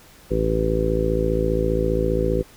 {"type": "harmonic tone", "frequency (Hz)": 55, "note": "A1", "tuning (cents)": 0, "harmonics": [1, 2, 3, 4, 5, 6, 7, 8, 9], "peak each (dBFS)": [-24, -30, -27, -34, -29, -31, -24, -33, -24], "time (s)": [0.3, 2.43], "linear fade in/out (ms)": 20, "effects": ["pink hiss -49 dBFS RMS until 2.56 s"]}